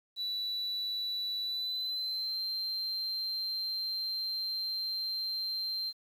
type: tone with pitch glide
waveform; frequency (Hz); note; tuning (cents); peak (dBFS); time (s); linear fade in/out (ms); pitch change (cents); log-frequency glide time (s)
sine; 3951 to 4147; B7 to C8; 0 to -16; -30; 0.16-5.93; 50; +84; 1.42-2.42
effects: tanh soft clip ceiling -31 dBFS + 10-bit